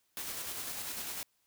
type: noise with tremolo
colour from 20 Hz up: white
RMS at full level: -39 dBFS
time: 0.17-1.23 s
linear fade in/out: 0 ms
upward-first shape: square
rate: 10 Hz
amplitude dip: 25%
effects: white hiss -75 dBFS RMS until 1.46 s